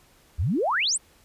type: exponential sweep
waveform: sine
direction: up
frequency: 64.7 to 9650 Hz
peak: -21 dBFS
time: 0.38-0.98 s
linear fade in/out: 20 ms
effects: pink hiss -58 dBFS RMS until 1.24 s + resampled to 32000 Hz